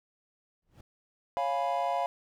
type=noise with exponential growth; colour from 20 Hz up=brown; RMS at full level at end=-46 dBFS; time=0.62-0.81 s; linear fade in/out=5 ms; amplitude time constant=40 ms
type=chord; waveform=triangle; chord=C# dominant seventh; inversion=none; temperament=equal; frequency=554.4 / 698.5 / 830.6 / 987.8 Hz; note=C#5 / E#5 / G#5 / B5; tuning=0 / 0 / 0 / 0 cents; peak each=-33 / -28 / -33 / -32 dBFS; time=1.37-2.06 s; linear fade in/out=0 ms
effects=none